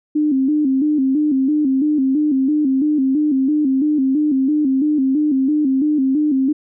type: tone with vibrato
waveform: sine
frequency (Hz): 283.1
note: C#4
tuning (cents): +37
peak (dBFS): -13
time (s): 0.15-6.53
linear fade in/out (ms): 10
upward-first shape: square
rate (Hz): 3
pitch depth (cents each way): 110
effects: none